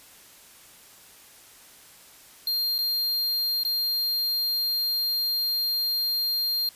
square tone with dropouts, 4200 Hz, C8, 6 cents sharp, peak -24 dBFS, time 2.47-6.69 s, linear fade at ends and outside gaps 2 ms, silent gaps 2.782-2.787 / 3.634-3.649 s, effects white hiss -51 dBFS RMS until 6.75 s + resampled to 32000 Hz

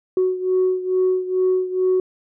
sine beating tone pair, 370 / 372.3 Hz, F#4 / F#4, 0 / +11 cents, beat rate 2.3 Hz, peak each -17 / -21 dBFS, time 0.17-2 s, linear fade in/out 2 ms, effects tanh soft clip ceiling -11 dBFS

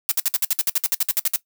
blue noise bursts, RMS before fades -19 dBFS, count 16, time 0.09-1.36 s, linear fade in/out 0 ms, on 25 ms, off 58 ms, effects noise-tail reverb RT60 0.1 s tail -17 dB re dry

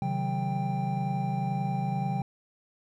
triangle tone cluster, 135.3 / 157.3 / 186.7 / 790 Hz, C#3 / D#3 / F#3 / G5, -42 / +19 / +16 / +13 cents, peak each -29 / -33 / -30 / -31 dBFS, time 0.02-2.22 s, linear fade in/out 2 ms, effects none

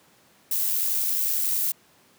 violet noise with amplitude modulation, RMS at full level -23 dBFS, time 0.51-1.72 s, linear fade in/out 5 ms, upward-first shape sine, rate 91.1 Hz, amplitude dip 35%, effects pink hiss -58 dBFS RMS until 2.18 s + high-pass 150 Hz 12 dB/octave

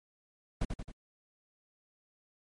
brown noise with echo, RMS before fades -30 dBFS, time 0.61-0.65 s, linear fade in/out 5 ms, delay 89 ms, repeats 3, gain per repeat -5 dB, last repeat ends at 0.917 s, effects MP3 48 kbps

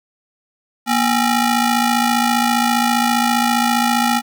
sawtooth ring-modulated tone, 533 Hz, C5, 32 cents sharp, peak -7 dBFS, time 0.86-4.22 s, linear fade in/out 50 ms, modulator 294 Hz, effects none

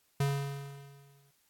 square tone with exponential decay, 140 Hz, C#3, 18 cents sharp, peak -26 dBFS, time 0.2-1.31 s, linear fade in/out 5 ms, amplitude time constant 240 ms, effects white hiss -71 dBFS RMS until 1.49 s + AAC 64 kbps

